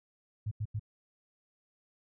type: tone bursts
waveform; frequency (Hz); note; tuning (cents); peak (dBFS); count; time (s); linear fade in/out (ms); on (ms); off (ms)
sine; 106.3; G#2; +41; -31; 3; 0.46-0.796; 10; 54; 87
effects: none